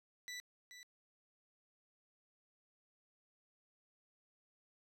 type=tone with echo; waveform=20% pulse; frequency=1975.5 Hz; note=B6; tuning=in tune; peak=-39 dBFS; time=0.28-0.4 s; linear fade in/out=0 ms; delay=430 ms; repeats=1; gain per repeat=-9 dB; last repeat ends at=0.83 s; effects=low-pass 12000 Hz 12 dB/octave